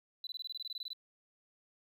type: tone bursts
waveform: triangle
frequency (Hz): 3993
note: B7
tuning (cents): +18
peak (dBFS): -36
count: 14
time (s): 0.24-0.932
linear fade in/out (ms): 2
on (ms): 29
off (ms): 22
effects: tanh soft clip ceiling -35 dBFS